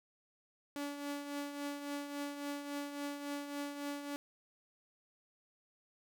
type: tone with tremolo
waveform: sawtooth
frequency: 286.7 Hz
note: D4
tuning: 42 cents flat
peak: -33 dBFS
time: 0.76-4.16 s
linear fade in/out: 0 ms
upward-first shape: triangle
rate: 3.6 Hz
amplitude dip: 60%
effects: none